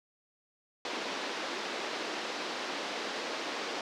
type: band-pass noise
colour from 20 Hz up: pink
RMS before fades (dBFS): -37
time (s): 0.85-3.81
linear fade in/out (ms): 2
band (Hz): 290 to 5300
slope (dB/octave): 24
effects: none